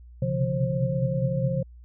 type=tone cluster; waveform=sine; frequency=128.1 / 133 / 142.7 / 173.7 / 532 Hz; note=C3 / C3 / D3 / F3 / C5; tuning=-36 / +29 / -49 / -9 / +29 cents; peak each=-29 dBFS; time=0.22-1.63 s; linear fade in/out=5 ms; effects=added 60 Hz sine -44 dBFS peak until 1.84 s